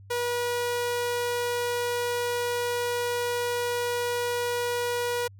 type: tone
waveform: sawtooth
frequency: 483.1 Hz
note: B4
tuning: 38 cents flat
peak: -22 dBFS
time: 0.1-5.28 s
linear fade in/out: 10 ms
effects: added 98 Hz sine -46 dBFS peak until 5.39 s